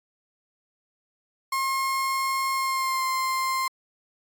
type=tone with pitch glide; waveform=35% pulse; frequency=1072 to 1049.9 Hz; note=C6 to C6; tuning=+42 to +6 cents; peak=-22 dBFS; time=1.52-3.68 s; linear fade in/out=5 ms; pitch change=-36 cents; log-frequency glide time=2.53-3.04 s; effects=AAC 64 kbps